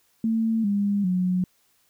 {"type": "tone with pitch steps", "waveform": "sine", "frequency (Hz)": [224.4, 202.2, 182.27], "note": ["A3", "G#3", "F#3"], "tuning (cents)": [34, -46, -26], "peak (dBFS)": -20, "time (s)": [0.24, 1.44], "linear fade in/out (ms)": 2, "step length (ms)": 400, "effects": ["white hiss -65 dBFS RMS until 1.89 s"]}